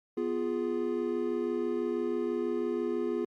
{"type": "chord", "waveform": "triangle", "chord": "F diminished", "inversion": "second", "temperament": "equal", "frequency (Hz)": [246.9, 349.2, 415.3], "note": ["Cb4", "F4", "Ab4"], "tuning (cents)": [0, 0, 0], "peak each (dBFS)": [-33, -30, -31], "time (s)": [0.17, 3.25], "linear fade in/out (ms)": 5, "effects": ["Opus 48 kbps"]}